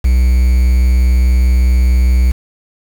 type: tone with quantisation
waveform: triangle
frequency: 62.4 Hz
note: B1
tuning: 19 cents sharp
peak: -5 dBFS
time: 0.04-2.32 s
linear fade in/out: 10 ms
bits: 5
effects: none